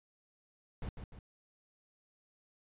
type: noise with echo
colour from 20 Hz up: brown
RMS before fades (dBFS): -39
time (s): 0.82-0.89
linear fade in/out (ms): 2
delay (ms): 150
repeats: 2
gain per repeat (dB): -6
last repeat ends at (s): 1.19
effects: resampled to 8000 Hz